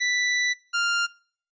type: tone pair in turn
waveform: sawtooth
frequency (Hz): 1975.5 / 1396.9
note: B6 / F6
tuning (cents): 0 / 0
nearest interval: tritone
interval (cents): 600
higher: first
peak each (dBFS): -18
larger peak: neither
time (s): 0-0.54 / 0.73-1.07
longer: first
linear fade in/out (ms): 20
effects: noise-tail reverb RT60 0.5 s tail -23 dB re dry + resampled to 16000 Hz

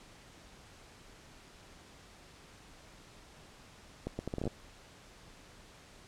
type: accelerating click train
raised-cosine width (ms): 2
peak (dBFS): -22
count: 10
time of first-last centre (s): 4.07-4.476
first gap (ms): 120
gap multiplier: 0.72
effects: pink hiss -56 dBFS RMS until 6.07 s + low-pass 8000 Hz 12 dB/octave

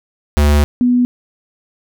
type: tone pair in turn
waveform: square / sine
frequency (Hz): 73.42 / 246.1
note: D2 / B3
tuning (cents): 0 / -6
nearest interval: octave + major sixth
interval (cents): 2094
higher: second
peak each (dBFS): -9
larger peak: neither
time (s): 0.37-0.64 / 0.81-1.05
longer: first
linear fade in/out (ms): 0
effects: none

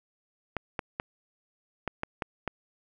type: clicks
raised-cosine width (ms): 0.5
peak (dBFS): -15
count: 7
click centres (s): 0.567 / 0.792 / 0.999 / 1.877 / 2.034 / 2.222 / 2.477
effects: none

